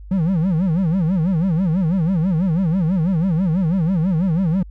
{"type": "tone with vibrato", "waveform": "triangle", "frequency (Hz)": 174.61, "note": "F3", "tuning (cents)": 0, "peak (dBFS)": -13, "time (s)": [0.11, 4.63], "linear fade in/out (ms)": 5, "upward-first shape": "sine", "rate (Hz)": 6.1, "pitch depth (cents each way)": 210, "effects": ["added 50 Hz sine -34 dBFS peak until 4.7 s"]}